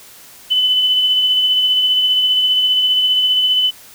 sine tone with tremolo, 3014 Hz, F#7, 31 cents sharp, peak -10 dBFS, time 0.5-3.71 s, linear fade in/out 20 ms, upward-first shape sine, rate 15 Hz, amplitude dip 30%, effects white hiss -41 dBFS RMS until 3.94 s

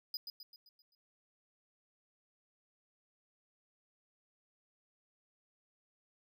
square tone with echo, 4961 Hz, D#8, 6 cents flat, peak -37 dBFS, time 0.14-0.17 s, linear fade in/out 2 ms, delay 130 ms, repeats 6, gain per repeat -6 dB, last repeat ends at 0.95 s, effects none

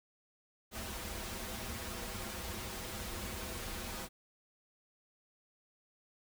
pink noise with comb filter, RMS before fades -42 dBFS, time 0.71-4.09 s, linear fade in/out 50 ms, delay 6.9 ms, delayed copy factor -1, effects none

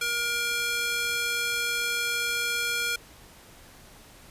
square tone with high-pass filter, 473.4 Hz, A#4, 27 cents sharp, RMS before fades -28 dBFS, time 0.01-2.96 s, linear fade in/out 5 ms, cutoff 1800 Hz, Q 1.1, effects pink hiss -51 dBFS RMS until 4.3 s + resampled to 32000 Hz

